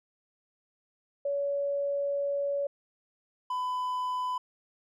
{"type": "tone pair in turn", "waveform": ["sine", "triangle"], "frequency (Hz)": [565, 1002.7], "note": ["C#5", "B5"], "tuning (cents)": [33, 26], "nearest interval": "minor seventh", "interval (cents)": 993, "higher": "second", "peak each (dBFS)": -27, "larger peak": "neither", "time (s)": [[1.25, 2.67], [3.5, 4.38]], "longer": "first", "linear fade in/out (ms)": 5, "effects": []}